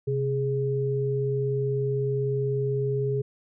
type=tone pair together; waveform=sine; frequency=131.38 / 415.3 Hz; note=C3 / G#4; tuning=+7 / 0 cents; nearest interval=octave + minor sixth; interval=1993 cents; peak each=-26 dBFS; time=0.07-3.22 s; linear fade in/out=10 ms; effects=none